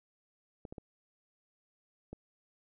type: clicks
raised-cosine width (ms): 2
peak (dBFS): -30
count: 4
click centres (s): 0.652 / 0.725 / 0.782 / 2.13
effects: none